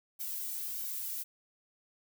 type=noise with flanger; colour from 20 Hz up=violet; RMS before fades=-38 dBFS; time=0.19-1.24 s; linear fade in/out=20 ms; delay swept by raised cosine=1.3 to 2.09 ms; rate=1.6 Hz; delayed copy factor=+0.6; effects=none